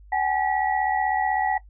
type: tone cluster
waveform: sine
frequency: 764 / 840 / 1935 Hz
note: G5 / G#5 / B6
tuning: -45 / +19 / -36 cents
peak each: -24 / -24 / -29 dBFS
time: 0.12-1.58 s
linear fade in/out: 5 ms
effects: noise-tail reverb RT60 0.1 s tail -18 dB re dry + added 50 Hz sine -45 dBFS peak until 1.69 s